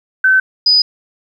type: tone pair in turn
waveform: sine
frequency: 1531 / 4971 Hz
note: G6 / D#8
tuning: -41 / -2 cents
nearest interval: octave + minor sixth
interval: 2039 cents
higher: second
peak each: -7 dBFS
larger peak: neither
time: 0.24-0.4 / 0.66-0.82 s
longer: neither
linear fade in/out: 5 ms
effects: 8-bit